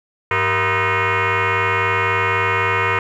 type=tone with frequency modulation; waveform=sine; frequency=467.9 Hz; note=A#4; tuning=6 cents sharp; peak=-14 dBFS; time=0.31-2.99 s; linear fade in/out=2 ms; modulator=284 Hz; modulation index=7.2; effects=tanh soft clip ceiling -10 dBFS + 9-bit